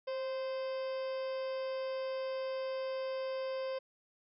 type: harmonic tone with a mistuned harmonic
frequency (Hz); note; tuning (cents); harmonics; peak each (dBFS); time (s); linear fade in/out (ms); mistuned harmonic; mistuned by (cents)
519; C5; -14; 1 / 2 / 3 / 4 / 5 / 6 / 7 / 9 / 10; -35 / -47 / -54 / -55 / -55 / -56 / -61 / -57 / -59; 0.07-3.79; 10; 1; +31
effects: none